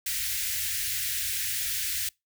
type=band-stop noise; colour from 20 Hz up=white; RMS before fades=-30 dBFS; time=0.06-2.09 s; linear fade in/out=5 ms; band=120 to 1600 Hz; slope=48 dB/octave; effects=noise-tail reverb RT60 0.2 s tail -25 dB re dry